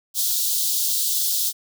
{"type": "high-pass noise", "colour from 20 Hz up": "white", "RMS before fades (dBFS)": -22, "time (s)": [0.14, 1.53], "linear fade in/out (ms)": 50, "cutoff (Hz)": 3400, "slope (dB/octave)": 48, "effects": []}